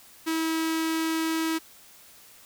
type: tone with notch filter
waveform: sawtooth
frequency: 323 Hz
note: E4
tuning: 35 cents flat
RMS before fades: -27 dBFS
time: 0.26-1.59 s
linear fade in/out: 20 ms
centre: 670 Hz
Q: 1.8
effects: white hiss -52 dBFS RMS until 2.45 s